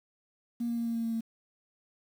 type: tone with pitch steps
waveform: sine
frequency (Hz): 236.2 / 234.6 / 232.9 / 231.3 / 229.7 / 228.2 / 226.6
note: A#3 / A#3 / A#3 / A#3 / A#3 / A#3 / A#3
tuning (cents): +23 / +11 / -1 / -13 / -25 / -37 / -49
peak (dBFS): -28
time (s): 0.6-1.209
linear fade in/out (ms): 10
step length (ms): 87
effects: tanh soft clip ceiling -25 dBFS + 9-bit